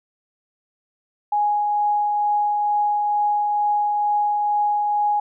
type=tone with tremolo; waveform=sine; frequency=830.6 Hz; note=G#5; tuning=in tune; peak=-16 dBFS; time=1.32-5.2 s; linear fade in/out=5 ms; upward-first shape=triangle; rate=2.2 Hz; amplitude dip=25%; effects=none